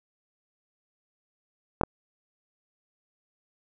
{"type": "clicks", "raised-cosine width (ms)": 1, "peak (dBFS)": -8, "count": 2, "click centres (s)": [1.812, 1.835], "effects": []}